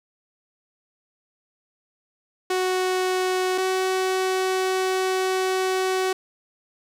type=tone pair in turn; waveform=sawtooth; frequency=370.3 / 375.3 Hz; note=F#4 / F#4; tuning=+1 / +25 cents; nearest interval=unison; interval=24 cents; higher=second; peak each=-17 dBFS; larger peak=neither; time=2.5-3.58 / 3.58-6.13 s; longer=second; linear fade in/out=5 ms; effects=low-pass 10000 Hz 12 dB/octave + 8-bit